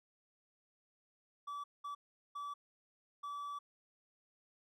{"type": "tone bursts at uneven times", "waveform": "triangle", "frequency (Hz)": 1152, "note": "D6", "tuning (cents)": -34, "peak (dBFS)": -39, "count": 4, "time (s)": [[1.47, 1.64], [1.84, 1.95], [2.35, 2.54], [3.23, 3.59]], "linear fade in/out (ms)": 10, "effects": []}